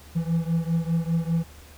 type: beating tone pair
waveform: triangle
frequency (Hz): 164 / 169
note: E3 / E3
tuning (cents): -9 / +43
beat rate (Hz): 5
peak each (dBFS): -22 / -24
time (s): 0.15-1.44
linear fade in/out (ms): 20
effects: added 74 Hz sine -46 dBFS peak until 1.77 s + pink hiss -50 dBFS RMS until 1.77 s